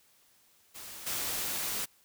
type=noise with level steps; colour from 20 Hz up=white; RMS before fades=-45 / -34 dBFS; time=0.74-1.86 s; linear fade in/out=20 ms; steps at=1.06 s; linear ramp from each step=10 ms; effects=white hiss -65 dBFS RMS until 2.04 s